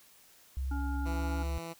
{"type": "tone with pitch glide", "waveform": "sine", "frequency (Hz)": [66, 69.12], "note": ["C2", "C#2"], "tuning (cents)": [16, -4], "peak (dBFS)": -31, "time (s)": [0.57, 1.58], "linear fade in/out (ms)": 0, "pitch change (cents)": 80, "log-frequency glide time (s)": [1.16, 1.22]}
{"type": "harmonic tone", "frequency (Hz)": 281.6, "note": "C#4", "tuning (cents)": 27, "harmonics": [1, 3, 5], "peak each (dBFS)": [-38, -43, -45], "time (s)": [0.71, 1.43], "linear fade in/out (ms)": 5}
{"type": "tone", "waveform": "10% pulse", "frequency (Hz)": 166.3, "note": "E3", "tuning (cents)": 16, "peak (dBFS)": -31, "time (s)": [1.05, 1.74], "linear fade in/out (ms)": 20}
{"effects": ["white hiss -60 dBFS RMS until 1.79 s"]}